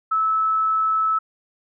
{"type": "tone", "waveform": "sine", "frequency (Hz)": 1304, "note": "E6", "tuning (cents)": -19, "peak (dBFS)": -17, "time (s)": [0.11, 1.19], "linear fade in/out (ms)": 10, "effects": []}